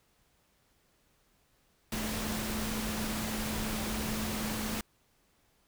sine tone in noise, 216.4 Hz, A3, 29 cents flat, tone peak -36 dBFS, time 1.92-4.81 s, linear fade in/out 2 ms, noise pink, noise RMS -36 dBFS, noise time 1.92-4.81 s, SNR -3 dB, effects pink hiss -70 dBFS RMS until 5.67 s

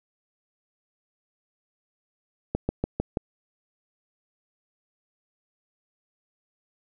slowing click train, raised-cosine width 2 ms, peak -11 dBFS, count 5, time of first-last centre 2.55-3.172 s, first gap 140 ms, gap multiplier 1.07, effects none

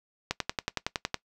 click train, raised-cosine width 0.2 ms, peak -10 dBFS, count 10, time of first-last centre 0.31-1.143 s, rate 10.8 Hz, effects noise-tail reverb RT60 0.1 s tail -20 dB re dry

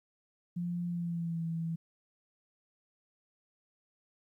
sine tone with pitch glide, 174.3 to 164.8 Hz, F3 to E3, -3 to 0 cents, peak -32 dBFS, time 0.56-1.76 s, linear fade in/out 10 ms, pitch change -97 cents, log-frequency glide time 0.87-1.44 s, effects 12-bit

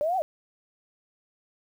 sine linear two-way sweep, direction up then down, 570 to 780 to 576 Hz, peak -23 dBFS, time 0.01-0.22 s, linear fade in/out 0 ms, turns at 0.17 s, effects 9-bit

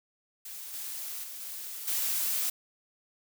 blue noise with level steps, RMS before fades -42 / -38 / -42 / -40 / -30 dBFS, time 0.45-2.5 s, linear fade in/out 5 ms, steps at 0.73 / 1.23 / 1.4 / 1.87 s, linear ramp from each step 10 ms, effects none

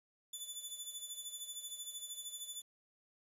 15% pulse tone with tremolo, 3488 Hz, A7, 16 cents flat, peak -34 dBFS, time 0.33-2.62 s, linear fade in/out 5 ms, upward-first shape sine, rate 13 Hz, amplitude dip 65%, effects resampled to 32000 Hz + 11-bit

